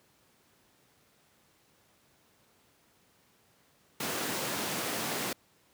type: high-pass noise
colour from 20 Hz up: pink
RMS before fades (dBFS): -34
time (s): 4-5.33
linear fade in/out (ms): 5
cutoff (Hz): 170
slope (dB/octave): 12
effects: pink hiss -66 dBFS RMS until 5.73 s + high-pass 100 Hz 12 dB/octave